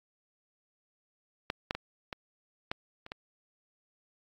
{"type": "clicks", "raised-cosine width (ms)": 0.3, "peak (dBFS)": [-15, -13, -20, -21, -16, -29, -21], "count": 7, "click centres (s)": [1.501, 1.709, 1.75, 2.128, 2.715, 3.064, 3.119], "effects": ["AAC 48 kbps"]}